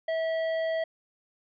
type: tone with hard clipping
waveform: triangle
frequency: 649 Hz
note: E5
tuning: 27 cents flat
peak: -28 dBFS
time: 0.08-0.84 s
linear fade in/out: 5 ms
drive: 13 dB
effects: resampled to 11025 Hz